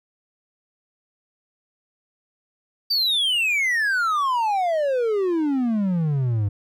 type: exponential sweep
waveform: triangle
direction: down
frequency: 4699 to 98 Hz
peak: -17 dBFS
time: 2.9-6.49 s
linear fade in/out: 10 ms
effects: none